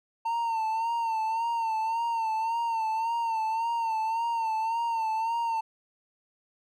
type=tone with vibrato; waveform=triangle; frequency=906 Hz; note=A#5; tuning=50 cents flat; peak=-24 dBFS; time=0.25-5.61 s; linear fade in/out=10 ms; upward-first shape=sine; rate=1.8 Hz; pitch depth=54 cents each way; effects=none